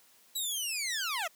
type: linear sweep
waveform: 15% pulse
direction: down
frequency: 3951 to 603 Hz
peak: -25 dBFS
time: 0.35-1.28 s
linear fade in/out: 10 ms
effects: white hiss -62 dBFS RMS until 1.35 s + high-pass 150 Hz 12 dB/octave